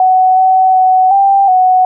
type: tone with pitch steps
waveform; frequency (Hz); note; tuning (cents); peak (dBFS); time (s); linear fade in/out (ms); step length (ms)
sine; 746 / 753 / 747 / 788 / 741; F#5 / F#5 / F#5 / G5 / F#5; +14 / +30 / +16 / +9 / +2; -5; 0-1.85; 2; 370
effects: none